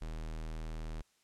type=tone; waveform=square; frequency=39.63 Hz; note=D#1; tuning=33 cents sharp; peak=-39 dBFS; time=0.01-1.02 s; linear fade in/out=10 ms; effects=white hiss -72 dBFS RMS until 1.23 s + low-pass 9000 Hz 12 dB/octave